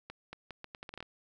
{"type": "accelerating click train", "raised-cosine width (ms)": 0.3, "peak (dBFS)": -27, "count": 11, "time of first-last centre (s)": [0.1, 1.027], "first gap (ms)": 230, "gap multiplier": 0.77, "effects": []}